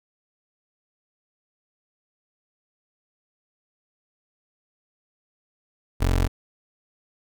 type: tone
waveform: 25% pulse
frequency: 44.95 Hz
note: F#1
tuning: 49 cents flat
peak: -15 dBFS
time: 6-6.28 s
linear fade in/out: 20 ms
effects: none